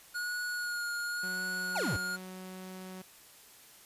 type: tone with vibrato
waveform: square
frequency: 1442 Hz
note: F#6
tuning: 45 cents flat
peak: -34 dBFS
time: 0.14-2.17 s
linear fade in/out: 20 ms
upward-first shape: sine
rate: 0.93 Hz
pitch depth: 22 cents each way
type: tone with pitch glide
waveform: sawtooth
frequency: 185 to 186.29 Hz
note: F#3 to F#3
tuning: 0 to +12 cents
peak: -39 dBFS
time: 1.23-3.02 s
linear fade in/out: 5 ms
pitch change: +12 cents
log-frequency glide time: 1.85-2.68 s
type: exponential sweep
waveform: square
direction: down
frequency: 1000 to 77.78 Hz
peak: -32 dBFS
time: 1.75-1.97 s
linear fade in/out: 10 ms
effects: white hiss -56 dBFS RMS until 3.85 s + resampled to 32000 Hz